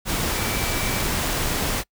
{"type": "tone in noise", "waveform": "sine", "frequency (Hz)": 2314, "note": "D7", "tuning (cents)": -26, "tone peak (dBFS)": -33, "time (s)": [0.34, 1.05], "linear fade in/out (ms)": 50, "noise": "pink", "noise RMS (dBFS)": -24, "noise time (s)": [0.05, 1.84], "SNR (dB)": -12, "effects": ["noise-tail reverb RT60 0.1 s tail -25 dB re dry"]}